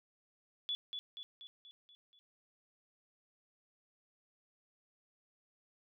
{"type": "tone with echo", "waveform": "sine", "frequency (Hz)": 3429, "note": "A7", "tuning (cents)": -45, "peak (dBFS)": -34, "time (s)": [0.69, 0.75], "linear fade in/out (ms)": 0, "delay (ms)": 240, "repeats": 6, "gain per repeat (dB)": -5, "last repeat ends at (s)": 2.19, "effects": []}